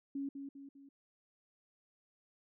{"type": "tone with echo", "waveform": "sine", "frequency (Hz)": 277.2, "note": "C#4", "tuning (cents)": 0, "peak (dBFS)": -36, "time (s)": [0.15, 0.29], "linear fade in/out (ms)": 5, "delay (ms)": 200, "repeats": 3, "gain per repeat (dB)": -6, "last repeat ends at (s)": 0.89, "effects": []}